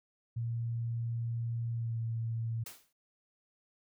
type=tone with pitch glide; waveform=sine; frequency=116.54 to 114.27 Hz; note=A#2 to A#2; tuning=0 to -34 cents; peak=-32 dBFS; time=0.36-2.64 s; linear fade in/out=10 ms; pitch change=-34 cents; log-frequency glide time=1.73-1.98 s
type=noise with exponential decay; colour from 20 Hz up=white; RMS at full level=-42 dBFS; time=2.66-2.93 s; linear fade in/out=5 ms; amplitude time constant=57 ms
effects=none